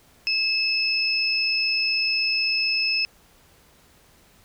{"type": "tone pair together", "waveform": "sine", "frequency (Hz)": [2611, 5184], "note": ["E7", "E8"], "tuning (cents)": [-17, -30], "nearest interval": "octave", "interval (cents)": 1187, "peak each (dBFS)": -23, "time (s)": [0.27, 3.05], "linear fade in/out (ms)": 0, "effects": ["pink hiss -56 dBFS RMS until 4.44 s"]}